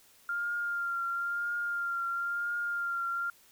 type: tone with vibrato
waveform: sine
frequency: 1396.9 Hz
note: F6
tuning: in tune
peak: -30 dBFS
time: 0.29-3.3 s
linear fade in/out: 2 ms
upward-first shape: triangle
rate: 0.99 Hz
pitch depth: 27 cents each way
effects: white hiss -61 dBFS RMS until 3.51 s